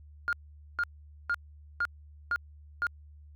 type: tone bursts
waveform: sine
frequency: 1414 Hz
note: F6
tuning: 21 cents sharp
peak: -24 dBFS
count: 6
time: 0.28-2.868 s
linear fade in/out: 0 ms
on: 48 ms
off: 460 ms
effects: tanh soft clip ceiling -23 dBFS + added 74 Hz sine -49 dBFS peak until 3.35 s